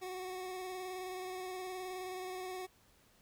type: tone with vibrato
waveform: 25% pulse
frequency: 370 Hz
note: F#4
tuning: in tune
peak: -37 dBFS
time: 0.01-2.67 s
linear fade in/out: 20 ms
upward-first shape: square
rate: 19 Hz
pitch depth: 20 cents each way
effects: pink hiss -67 dBFS RMS until 3.21 s